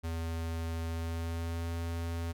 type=tone with pitch glide; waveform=square; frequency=82.41 to 83.95 Hz; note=E2 to E2; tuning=0 to +32 cents; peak=-34 dBFS; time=0.03-2.33 s; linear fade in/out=20 ms; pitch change=+32 cents; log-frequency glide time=0.86-1.7 s; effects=none